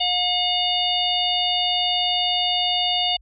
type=harmonic tone with a mistuned harmonic; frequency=720 Hz; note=F#5; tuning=47 cents flat; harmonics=1 / 3 / 4 / 5 / 6; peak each=-25 / -34 / -22 / -24 / -31 dBFS; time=0-3.17 s; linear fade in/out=10 ms; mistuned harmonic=6; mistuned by=+94 cents; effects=added 50 Hz sine -49 dBFS peak until 3.21 s